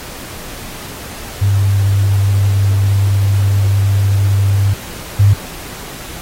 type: tone pair in turn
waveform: sine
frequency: 99 / 100.79 Hz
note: G2 / G2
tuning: +18 / +49 cents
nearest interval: unison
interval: 31 cents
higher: second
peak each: -9 / -5 dBFS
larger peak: second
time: 1.41-4.74 / 5.19-5.34 s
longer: first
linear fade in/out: 10 ms
effects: pink hiss -30 dBFS RMS until 6.21 s + AAC 48 kbps